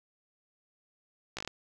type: slowing click train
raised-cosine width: 0.2 ms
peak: -19 dBFS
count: 6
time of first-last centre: 1.37-1.476 s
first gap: 16 ms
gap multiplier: 1.14
effects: none